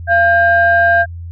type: tone pair together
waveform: sine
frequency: 686 / 1598.9 Hz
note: F5 / G6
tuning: -31 / +34 cents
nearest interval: octave + minor third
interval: 1465 cents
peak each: -10 dBFS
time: 0.07-1.06 s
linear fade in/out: 50 ms
effects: tanh soft clip ceiling 0 dBFS + added 85 Hz sine -25 dBFS peak until 1.31 s